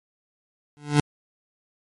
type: tone with exponential growth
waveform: 25% pulse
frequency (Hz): 146.83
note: D3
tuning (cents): 0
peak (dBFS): -9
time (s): 0.77-1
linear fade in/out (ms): 0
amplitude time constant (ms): 48
effects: MP3 48 kbps